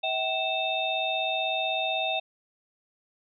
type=tone cluster; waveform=sine; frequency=646 / 762 / 2642 / 3658 Hz; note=E5 / G5 / E7 / A#7; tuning=-35 / -49 / +3 / -33 cents; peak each=-31 dBFS; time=0.03-2.2 s; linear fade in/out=10 ms; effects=none